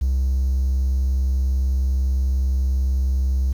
triangle tone, 65.6 Hz, C2, 5 cents sharp, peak -14 dBFS, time 0.01-3.53 s, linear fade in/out 10 ms, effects tanh soft clip ceiling -12 dBFS + 8-bit

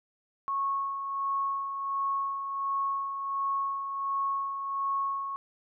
sine tone with tremolo, 1100 Hz, C#6, 14 cents flat, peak -26 dBFS, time 0.48-5.36 s, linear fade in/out 0 ms, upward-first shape sine, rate 1.4 Hz, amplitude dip 50%, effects none

